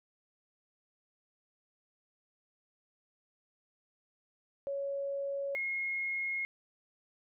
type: tone pair in turn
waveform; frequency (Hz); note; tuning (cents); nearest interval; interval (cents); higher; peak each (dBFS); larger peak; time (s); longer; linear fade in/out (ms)
sine; 557 / 2155; C#5 / C#7; +8 / -49; octave + major seventh; 2343; second; -33 / -32; second; 4.67-5.55 / 5.55-6.45; second; 0
effects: none